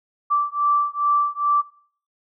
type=beating tone pair; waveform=sine; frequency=1166 / 1168.4 Hz; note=D6 / D6; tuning=-13 / -9 cents; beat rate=2.4 Hz; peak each=-21 dBFS; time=0.3-1.62 s; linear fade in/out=20 ms; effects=noise-tail reverb RT60 0.5 s tail -18 dB re dry